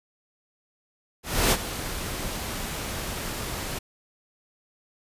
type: noise with ADSR envelope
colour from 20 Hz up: pink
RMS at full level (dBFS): -19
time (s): 1.23-3.79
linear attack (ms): 290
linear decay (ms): 46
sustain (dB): -13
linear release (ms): 9
effects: resampled to 32000 Hz